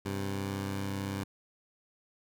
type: tone pair together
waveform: 15% pulse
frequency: 98.21 / 131.1 Hz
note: G2 / C3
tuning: +4 / +4 cents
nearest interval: perfect fourth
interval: 500 cents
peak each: -27 / -36 dBFS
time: 0.05-1.24 s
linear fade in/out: 10 ms
effects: none